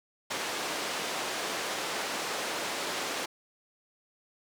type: band-pass noise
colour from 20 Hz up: pink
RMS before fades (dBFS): -34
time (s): 0.3-3.26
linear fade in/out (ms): 10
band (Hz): 400 to 7400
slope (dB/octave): 12
effects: none